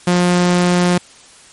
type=tone; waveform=sawtooth; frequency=177.6 Hz; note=F3; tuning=29 cents sharp; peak=-7 dBFS; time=0.07-0.98 s; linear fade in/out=5 ms; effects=white hiss -43 dBFS RMS until 1.52 s + MP3 48 kbps